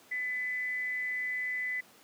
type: tone with frequency modulation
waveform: sine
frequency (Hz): 2004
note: B6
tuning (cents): +25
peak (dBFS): -31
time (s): 0.11-1.81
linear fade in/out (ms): 10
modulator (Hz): 245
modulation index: 0.28
effects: pink hiss -58 dBFS RMS until 2.03 s + high-pass 200 Hz 12 dB/octave